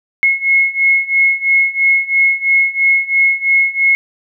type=beating tone pair; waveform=sine; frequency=2171 / 2174 Hz; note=C#7 / C#7; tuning=-37 / -34 cents; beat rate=3 Hz; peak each=-14 / -12 dBFS; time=0.23-3.95 s; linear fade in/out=0 ms; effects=none